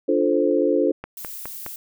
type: chord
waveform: sine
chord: D minor seventh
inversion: none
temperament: equal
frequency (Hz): 293.7 / 349.2 / 440 / 523.3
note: D4 / F4 / A4 / C5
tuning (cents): 0 / 0 / 0 / 0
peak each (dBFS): -22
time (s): 0.08-0.92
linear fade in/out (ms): 10
type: click train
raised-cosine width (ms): 0.5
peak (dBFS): -17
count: 4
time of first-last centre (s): 1.04-1.664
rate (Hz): 4.81
type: noise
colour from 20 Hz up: violet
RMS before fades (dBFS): -35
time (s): 1.17-1.76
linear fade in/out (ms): 2
effects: none